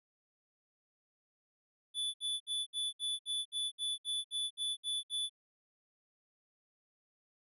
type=tone bursts; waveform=square; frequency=3471 Hz; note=A7; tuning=24 cents flat; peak=-34 dBFS; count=13; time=1.94-5.296 s; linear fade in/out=50 ms; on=200 ms; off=63 ms; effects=resampled to 32000 Hz